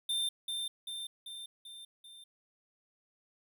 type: tone with echo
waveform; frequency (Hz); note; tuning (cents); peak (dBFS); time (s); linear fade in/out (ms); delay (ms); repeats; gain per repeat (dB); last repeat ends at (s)
square; 3589; A7; +34; -31; 0.09-0.29; 5; 390; 5; -4; 2.24
effects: none